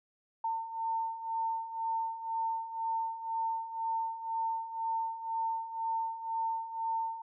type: beating tone pair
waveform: sine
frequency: 902 / 904 Hz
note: A5 / A5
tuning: +43 / +47 cents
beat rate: 2 Hz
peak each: -38 / -33 dBFS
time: 0.44-7.22 s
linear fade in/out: 5 ms
effects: none